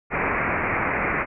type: low-pass noise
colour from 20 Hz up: white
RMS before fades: -24 dBFS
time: 0.1-1.26 s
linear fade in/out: 50 ms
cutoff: 2400 Hz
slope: 96 dB/octave
effects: none